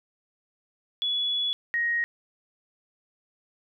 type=tone pair in turn; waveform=sine; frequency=3400 / 1878.7 Hz; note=G#7 / A#6; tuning=+40 / +13 cents; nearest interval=minor seventh; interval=1027 cents; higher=first; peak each=-24 / -23 dBFS; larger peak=second; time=1.02-1.53 / 1.74-2.04 s; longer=first; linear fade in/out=0 ms; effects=none